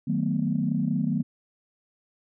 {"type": "chord", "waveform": "sine", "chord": "B dominant seventh", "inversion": "first", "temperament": "just", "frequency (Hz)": [154.34, 185.21, 222.2, 246.9], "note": ["D#3", "F#3", "A3", "B3"], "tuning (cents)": [-14, 2, 17, 0], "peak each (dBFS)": -28, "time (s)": [0.07, 1.23], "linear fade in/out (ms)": 10, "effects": ["tanh soft clip ceiling -12 dBFS"]}